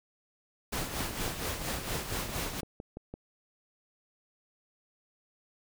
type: noise with tremolo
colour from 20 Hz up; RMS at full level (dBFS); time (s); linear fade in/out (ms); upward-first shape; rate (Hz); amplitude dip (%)
pink; -33; 0.72-2.61; 10; sine; 4.3; 55
type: click train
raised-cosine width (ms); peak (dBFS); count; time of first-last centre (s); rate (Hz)
2; -27; 14; 0.94-3.14; 5.91
effects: none